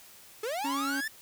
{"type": "linear sweep", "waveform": "45% pulse", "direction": "up", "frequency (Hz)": [409.2, 1803], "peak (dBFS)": -31, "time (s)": [0.43, 1.08], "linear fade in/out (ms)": 5}
{"type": "tone", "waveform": "45% pulse", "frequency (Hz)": 276.9, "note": "C#4", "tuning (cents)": -2, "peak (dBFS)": -32, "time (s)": [0.64, 1.01], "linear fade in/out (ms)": 10}
{"effects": ["white hiss -53 dBFS RMS until 1.21 s"]}